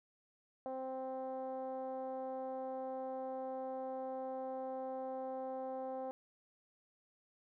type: tone with low-pass filter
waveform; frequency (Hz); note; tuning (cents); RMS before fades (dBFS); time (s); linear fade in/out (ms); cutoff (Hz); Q
10% pulse; 261.6; C4; 0; -42; 0.66-6.11; 0; 650; 9.6
effects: none